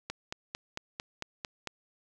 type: click train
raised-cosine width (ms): 0.2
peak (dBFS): -18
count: 8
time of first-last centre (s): 0.1-1.673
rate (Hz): 4.45
effects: none